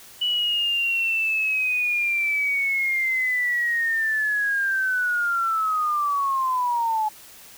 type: linear sweep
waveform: sine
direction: down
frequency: 2960 to 848 Hz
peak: -20 dBFS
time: 0.21-7.09 s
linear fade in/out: 10 ms
effects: white hiss -46 dBFS RMS until 7.57 s